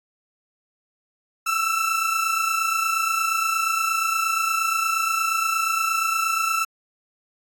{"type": "tone pair together", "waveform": "30% pulse", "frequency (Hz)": [1318.5, 1347], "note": ["E6", "E6"], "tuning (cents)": [0, 37], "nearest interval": "unison", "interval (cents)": 37, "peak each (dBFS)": [-20, -22], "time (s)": [1.46, 6.65], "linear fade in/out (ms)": 10, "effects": ["AAC 64 kbps"]}